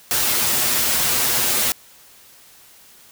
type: noise with comb filter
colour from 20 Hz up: white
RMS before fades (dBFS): -19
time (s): 0.11-1.72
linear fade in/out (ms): 0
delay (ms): 8.3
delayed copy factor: +1
effects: white hiss -48 dBFS RMS until 3.11 s